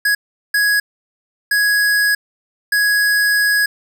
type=tone bursts at uneven times; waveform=square; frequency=1666 Hz; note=G#6; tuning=5 cents sharp; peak=-13 dBFS; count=4; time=0.05-0.15 / 0.54-0.8 / 1.51-2.15 / 2.72-3.66 s; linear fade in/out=5 ms; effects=none